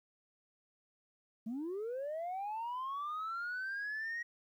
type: linear sweep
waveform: sine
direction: up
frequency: 210 to 1900 Hz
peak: -35 dBFS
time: 1.46-4.23 s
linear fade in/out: 10 ms
effects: tanh soft clip ceiling -35 dBFS + 12-bit